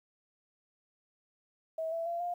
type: tone with pitch steps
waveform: sine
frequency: 645 / 663.9 / 683.4 / 703.4 Hz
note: E5 / E5 / F5 / F5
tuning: -38 / +12 / -38 / +12 cents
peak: -32 dBFS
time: 1.78-2.34 s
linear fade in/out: 5 ms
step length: 140 ms
effects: 11-bit